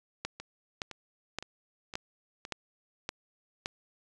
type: two click trains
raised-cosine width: 0.2 ms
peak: -24 / -16 dBFS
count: 5 / 7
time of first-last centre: 0.4-2.451 / 0.25-3.659 s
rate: 1.95 / 1.76 Hz
effects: resampled to 22050 Hz